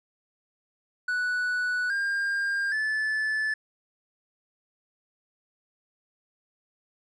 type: tone with pitch steps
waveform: triangle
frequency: 1480 / 1604.7 / 1739.8 Hz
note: F#6 / G6 / A6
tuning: 0 / +40 / -20 cents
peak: -23 dBFS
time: 1.08-3.54 s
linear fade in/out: 5 ms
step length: 820 ms
effects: resampled to 24000 Hz